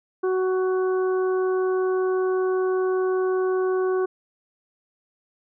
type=harmonic tone; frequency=372.9 Hz; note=F#4; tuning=14 cents sharp; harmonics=1 / 2 / 3 / 4; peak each=-20 / -35 / -33 / -37 dBFS; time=0.23-4.06 s; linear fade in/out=10 ms; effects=none